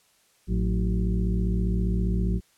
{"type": "harmonic tone with a mistuned harmonic", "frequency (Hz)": 55, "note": "A1", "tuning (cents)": 0, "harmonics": [1, 2, 3, 4, 6, 7], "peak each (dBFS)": [-24, -30, -27, -36, -39, -38], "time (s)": [0.47, 2.41], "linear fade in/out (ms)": 50, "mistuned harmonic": 3, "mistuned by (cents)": 150, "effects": ["white hiss -63 dBFS RMS until 2.57 s", "low-pass 11000 Hz 12 dB/octave"]}